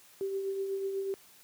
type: tone with tremolo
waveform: sine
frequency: 389.6 Hz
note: G4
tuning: 11 cents flat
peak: -29 dBFS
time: 0.21-1.14 s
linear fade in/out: 0 ms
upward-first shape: triangle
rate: 8.1 Hz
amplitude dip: 45%
effects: white hiss -58 dBFS RMS until 1.43 s + high-pass 80 Hz 12 dB/octave